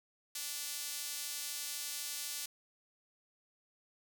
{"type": "tone with high-pass filter", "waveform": "sawtooth", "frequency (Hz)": 292, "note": "D4", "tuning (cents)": -10, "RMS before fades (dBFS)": -41, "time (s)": [0.35, 2.46], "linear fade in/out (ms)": 5, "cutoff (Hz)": 5000, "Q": 0.66, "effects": []}